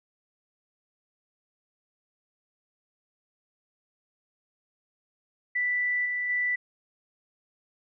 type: tone with level steps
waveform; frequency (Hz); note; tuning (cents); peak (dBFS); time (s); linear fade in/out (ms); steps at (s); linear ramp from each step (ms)
sine; 1975.5; B6; 0; -24 / -27 / -24; 5.55-6.56; 10; 6.05 / 6.29; 10
effects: none